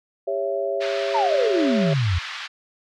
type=chord; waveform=sine; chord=C# diminished; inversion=second; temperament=just; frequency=399.1 / 554.4 / 665.2 Hz; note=G4 / C#5 / E5; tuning=+31 / 0 / +16 cents; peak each=-27 / -25 / -27 dBFS; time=0.27-1.94 s; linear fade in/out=10 ms
type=band-pass noise; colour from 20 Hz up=pink; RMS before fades=-33 dBFS; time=0.8-2.48 s; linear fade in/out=20 ms; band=1200 to 4500 Hz; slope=24 dB/octave
type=exponential sweep; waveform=sine; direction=down; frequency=959 to 80.4 Hz; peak=-18 dBFS; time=1.14-2.19 s; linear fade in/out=10 ms
effects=none